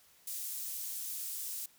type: high-pass noise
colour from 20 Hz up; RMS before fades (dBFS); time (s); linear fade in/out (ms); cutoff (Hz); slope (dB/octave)
pink; -40; 0.27-1.66; 5; 9100; 12
effects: white hiss -64 dBFS RMS until 1.78 s